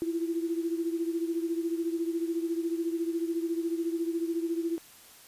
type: beating tone pair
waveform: sine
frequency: 331.7 / 345.7 Hz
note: E4 / F4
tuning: +11 / -18 cents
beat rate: 14 Hz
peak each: -29 / -34 dBFS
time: 0.02-4.78 s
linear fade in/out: 0 ms
effects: white hiss -53 dBFS RMS until 5.27 s + resampled to 32000 Hz